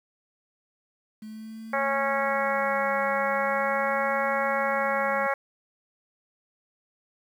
sine tone with vibrato, 215.1 Hz, A3, 39 cents flat, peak -37 dBFS, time 1.22-5.27 s, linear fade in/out 5 ms, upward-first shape sine, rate 0.4 Hz, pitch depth 69 cents each way
harmonic tone, 275.2 Hz, C#4, 12 cents flat, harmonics 2 / 3 / 4 / 5 / 6 / 7 / 8, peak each -28 / -30 / -31 / -32 / -33 / -33 / -34 dBFS, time 1.73-5.34 s, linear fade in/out 5 ms
effects 9-bit

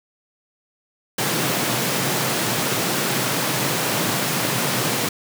pink high-pass noise, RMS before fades -22 dBFS, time 1.18-5.09 s, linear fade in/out 5 ms, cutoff 110 Hz, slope 96 dB/octave, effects none

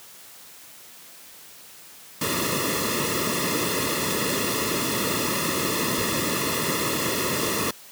pink noise with comb filter, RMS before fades -25 dBFS, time 2.21-7.71 s, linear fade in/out 5 ms, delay 1.3 ms, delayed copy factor -1, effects white hiss -46 dBFS RMS until 7.91 s + high-pass 100 Hz 12 dB/octave

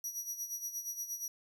sawtooth tone with tremolo, 5800 Hz, F#8, 35 cents flat, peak -33 dBFS, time 0.04-1.28 s, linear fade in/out 2 ms, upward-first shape sine, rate 8.5 Hz, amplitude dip 70%, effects none

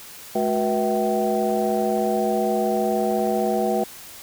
sine tone cluster, 213.5 / 367.5 / 484.2 / 653 / 769 Hz, G#3 / F#4 / B4 / E5 / G5, +48 / -12 / -34 / -17 / -33 cents, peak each -25 dBFS, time 0.35-3.84 s, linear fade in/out 5 ms, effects tanh soft clip ceiling -10 dBFS + white hiss -41 dBFS RMS until 4.22 s

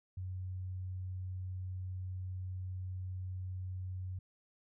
sine tone, 92.5 Hz, F#2, in tune, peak -38 dBFS, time 0.17-4.19 s, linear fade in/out 5 ms, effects none

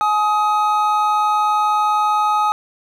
triangle tone pair together, 845.2 / 1258 Hz, G#5 / D#6, +30 / +19 cents, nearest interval perfect fifth, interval 689 cents, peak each -15 dBFS, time 0.01-2.52 s, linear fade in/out 0 ms, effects none

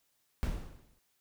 brown noise with exponential decay, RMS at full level -30 dBFS, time 0.43-0.99 s, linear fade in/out 0 ms, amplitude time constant 120 ms, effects white hiss -75 dBFS RMS until 1.2 s

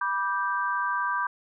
sine chord, G major, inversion first, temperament just, 980 / 1176 / 1568 Hz, B5 / D6 / G6, -14 / +2 / 0 cents, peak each -29 dBFS, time 0.01-1.27 s, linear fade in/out 5 ms, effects none

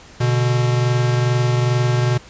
square tone pair together, 122.44 / 144.8 Hz, B2 / D3, -15 / -24 cents, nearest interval minor third, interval 291 cents, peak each -16 / -24 dBFS, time 0.2-2.18 s, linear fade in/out 10 ms, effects pink hiss -43 dBFS RMS until 2.29 s + resampled to 16000 Hz

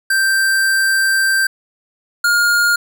square tone pair in turn, 1568 / 1419.3 Hz, G6 / F6, 0 / +28 cents, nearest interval major second, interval 172 cents, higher first, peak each -13 / -12 dBFS, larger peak second, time 0.1-1.47 / 2.24-2.76 s, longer first, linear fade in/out 5 ms, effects none

